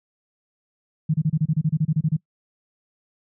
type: tone bursts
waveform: sine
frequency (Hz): 155.56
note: D#3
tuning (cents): 0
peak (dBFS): -16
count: 14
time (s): 1.09-2.168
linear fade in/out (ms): 10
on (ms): 51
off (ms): 28
effects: noise-tail reverb RT60 0.1 s tail -24 dB re dry